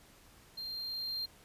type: tone with level ramp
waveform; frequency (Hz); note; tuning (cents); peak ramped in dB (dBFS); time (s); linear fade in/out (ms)
triangle; 4186; C8; 0; -38 to -33; 0.57-1.26; 10
effects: pink hiss -60 dBFS RMS until 1.44 s + resampled to 32000 Hz